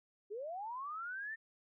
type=linear sweep; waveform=sine; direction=up; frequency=387.4 to 1821 Hz; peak=-40 dBFS; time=0.3-1.36 s; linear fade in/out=20 ms; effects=none